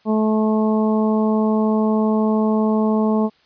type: harmonic tone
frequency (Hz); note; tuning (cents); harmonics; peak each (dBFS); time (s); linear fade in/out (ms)
216.8; A3; -25; 1 / 2 / 3 / 4 / 5; -16 / -22 / -26 / -28 / -30; 0.05-3.3; 50
effects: white hiss -57 dBFS RMS until 3.45 s + resampled to 11025 Hz